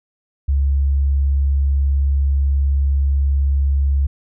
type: tone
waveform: sine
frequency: 69.3 Hz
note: C#2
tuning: in tune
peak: -13 dBFS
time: 0.48-4.07 s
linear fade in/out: 10 ms
effects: none